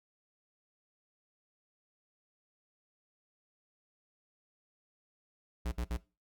square tone bursts, 59.6 Hz, A#1, 39 cents sharp, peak -33 dBFS, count 3, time 5.65-5.972 s, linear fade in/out 10 ms, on 70 ms, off 56 ms, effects noise-tail reverb RT60 0.3 s tail -20 dB re dry

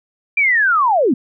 sine linear sweep, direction down, 2389 to 210 Hz, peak -11 dBFS, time 0.37-1.14 s, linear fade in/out 5 ms, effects none

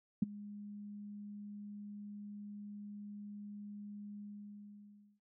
sine tone with ADSR envelope, 205.8 Hz, G#3, 16 cents flat, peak -24 dBFS, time 0.22-5.2 s, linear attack 6 ms, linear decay 17 ms, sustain -21 dB, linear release 1000 ms, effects none

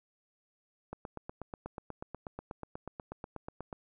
click train, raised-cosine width 1 ms, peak -26 dBFS, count 24, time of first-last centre 0.93-3.728 s, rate 8.22 Hz, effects none

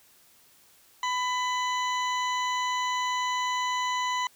harmonic tone, 999 Hz, B5, 20 cents sharp, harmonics 1 / 2 / 3 / 4 / 6 / 7, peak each -27 / -33 / -37 / -39 / -43 / -44 dBFS, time 1.03-4.27 s, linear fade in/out 2 ms, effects white hiss -59 dBFS RMS until 4.35 s

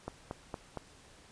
click train, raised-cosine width 1 ms, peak -23 dBFS, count 4, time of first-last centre 0.08-0.773 s, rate 4.33 Hz, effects pink hiss -58 dBFS RMS until 1.31 s + resampled to 22050 Hz

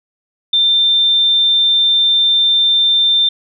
sine tone, 3580 Hz, A7, 29 cents sharp, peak -9 dBFS, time 0.53-3.29 s, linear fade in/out 5 ms, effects none

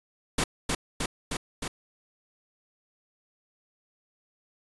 pink noise with echo, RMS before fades -25 dBFS, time 0.38-0.44 s, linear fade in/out 5 ms, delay 310 ms, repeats 4, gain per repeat -2 dB, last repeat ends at 1.68 s, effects resampled to 24000 Hz

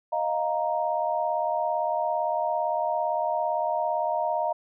sine chord, Eb suspended second, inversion none, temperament just, 622.3 / 700 / 933.4 Hz, Eb5 / F5 / Bb5, 0 / +4 / +2 cents, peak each -28 dBFS, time 0.12-4.53 s, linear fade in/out 10 ms, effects none

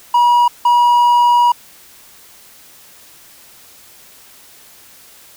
triangle tone pair in turn, 963 / 963 Hz, B5 / B5, -44 / -44 cents, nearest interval unison, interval 0 cents, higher neither, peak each -6 / -6 dBFS, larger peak neither, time 0.14-0.48 / 0.65-1.52 s, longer second, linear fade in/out 5 ms, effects white hiss -43 dBFS RMS until 5.36 s

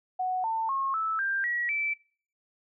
sine tone with pitch steps, 740 / 895.4 / 1083.4 / 1310.9 / 1586.2 / 1919.3 / 2322 Hz, F#5 / A5 / C#6 / E6 / G6 / B6 / D7, 0 / +30 / -40 / -10 / +20 / -50 / -20 cents, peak -26 dBFS, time 0.19-1.94 s, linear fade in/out 10 ms, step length 250 ms, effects noise-tail reverb RT60 0.5 s tail -24 dB re dry

